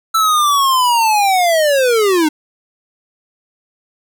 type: linear sweep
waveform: square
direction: down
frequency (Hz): 1331 to 295.3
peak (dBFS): -11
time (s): 0.14-2.29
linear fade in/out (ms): 10
effects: none